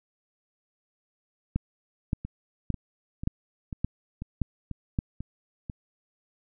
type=two click trains; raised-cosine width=5 ms; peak=-22 / -13 dBFS; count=8 / 7; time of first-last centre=2.25-5.698 / 1.56-4.989 s; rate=2.03 / 1.75 Hz; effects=none